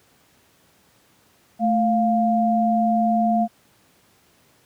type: tone pair together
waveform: sine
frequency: 220 / 700.4 Hz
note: A3 / F5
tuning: 0 / +5 cents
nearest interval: octave + minor sixth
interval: 2005 cents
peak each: -19 dBFS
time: 1.59-3.48 s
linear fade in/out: 50 ms
effects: pink hiss -58 dBFS RMS until 4.65 s + high-pass 100 Hz 12 dB/octave